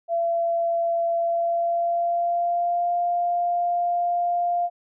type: tone with pitch glide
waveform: sine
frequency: 677 to 699.3 Hz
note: E5 to F5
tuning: +46 to +2 cents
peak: -20 dBFS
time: 0.08-4.7 s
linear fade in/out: 50 ms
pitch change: +56 cents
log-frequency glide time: 1.16-2.93 s
effects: none